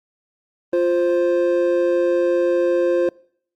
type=tone pair together; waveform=triangle; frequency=349.4 / 524 Hz; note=F4 / C5; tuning=+1 / +2 cents; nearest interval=perfect fifth; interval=701 cents; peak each=-16 dBFS; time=0.73-3.09 s; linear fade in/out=2 ms; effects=noise-tail reverb RT60 0.6 s tail -25 dB re dry + Opus 24 kbps